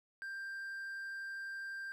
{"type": "tone", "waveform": "triangle", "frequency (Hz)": 1583, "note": "G6", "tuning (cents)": 17, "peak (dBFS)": -39, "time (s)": [0.22, 1.92], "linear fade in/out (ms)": 0, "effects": []}